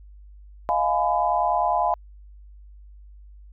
sine chord, F half-diminished seventh, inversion third, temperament just, 628.6 / 698.5 / 838.1 / 1005.8 Hz, Eb5 / F5 / Ab5 / Cb6, +18 / 0 / +16 / +31 cents, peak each -28 / -23 / -24 / -25 dBFS, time 0.69-1.94 s, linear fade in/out 0 ms, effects added 50 Hz sine -43 dBFS peak until 3.52 s

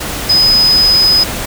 sine tone in noise, 5030 Hz, D#8, 18 cents sharp, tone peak -6 dBFS, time 0.29-1.24 s, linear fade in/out 10 ms, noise pink, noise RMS -20 dBFS, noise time 0-1.46 s, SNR +11 dB, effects none

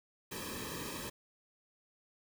pink noise with comb filter, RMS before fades -42 dBFS, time 0.31-1.1 s, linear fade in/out 10 ms, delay 1.4 ms, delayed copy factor -0.95, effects none

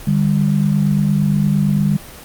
sine tone pair together, 150.5 / 199.23 Hz, D3 / G3, +43 / +28 cents, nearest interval perfect fourth, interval 485 cents, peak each -15 dBFS, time 0.07-1.97 s, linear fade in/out 5 ms, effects pink hiss -36 dBFS RMS until 2.24 s + Opus 24 kbps

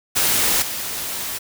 white noise with level steps, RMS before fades -18 / -27 dBFS, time 0.15-1.39 s, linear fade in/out 20 ms, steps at 0.62 s, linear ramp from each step 2 ms, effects none

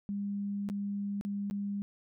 sine tone with dropouts, 201.5 Hz, G3, 48 cents sharp, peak -32 dBFS, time 0.09-1.82 s, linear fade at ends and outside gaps 0 ms, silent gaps 0.689-0.699 / 1.211-1.25 / 1.5-1.51 s, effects none

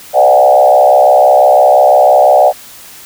sine tone with frequency modulation, 667 Hz, E5, 20 cents sharp, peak -3 dBFS, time 0.13-2.53 s, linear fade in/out 50 ms, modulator 65.9 Hz, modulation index 1.9, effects white hiss -34 dBFS RMS until 3.05 s

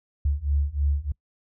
sine beating tone pair, 70 / 73.2 Hz, C#2 / D2, +18 / -5 cents, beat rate 3.2 Hz, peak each -25 / -24 dBFS, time 0.25-1.12 s, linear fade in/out 5 ms, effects noise-tail reverb RT60 0.1 s tail -25 dB re dry

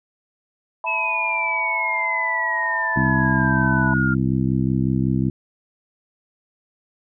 sine chord, E suspended fourth, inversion none, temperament just, 659.3 / 879 / 988.9 Hz, E5 / A5 / B5, 0 / -2 / +2 cents, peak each -32 / -28 / -26 dBFS, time 0.84-3.94 s, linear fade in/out 2 ms
sine exponential sweep, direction down, 2602 to 1396.9 Hz, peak -21 dBFS, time 0.86-4.15 s, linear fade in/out 20 ms
harmonic tone, 65.41 Hz, C2, in tune, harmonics 1 / 2 / 3 / 4 / 5, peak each -30 / -21 / -22 / -24 / -27 dBFS, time 2.96-5.3 s, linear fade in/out 5 ms
effects none

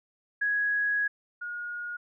sine tone pair in turn, 1665 / 1436.5 Hz, G#6 / F6, +4 / +48 cents, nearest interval minor third, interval 256 cents, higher first, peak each -24 / -33 dBFS, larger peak first, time 0.41-1.08 / 1.41-1.97 s, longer first, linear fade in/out 10 ms, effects none

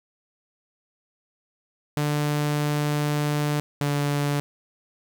sawtooth tone pair in turn, 147.9 / 144.44 Hz, D3 / D3, +13 / -28 cents, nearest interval unison, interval 41 cents, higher first, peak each -18 / -18 dBFS, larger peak neither, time 1.97-3.6 / 3.81-4.4 s, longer first, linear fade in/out 0 ms, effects 9-bit

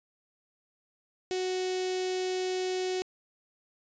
sawtooth tone with notch filter, 370 Hz, F#4, in tune, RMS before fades -31 dBFS, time 1.31-3.02 s, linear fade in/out 0 ms, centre 1200 Hz, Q 0.64, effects resampled to 16000 Hz

